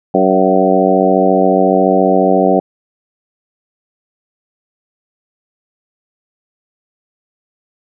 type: harmonic tone with a mistuned harmonic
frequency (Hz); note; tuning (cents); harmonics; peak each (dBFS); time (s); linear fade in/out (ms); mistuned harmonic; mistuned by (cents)
94.3; F#2; +33; 2 / 3 / 4 / 5 / 6 / 7 / 8; -16 / -16 / -16 / -16 / -16 / -16 / -16; 0.14-2.6; 5; 7; +18
effects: none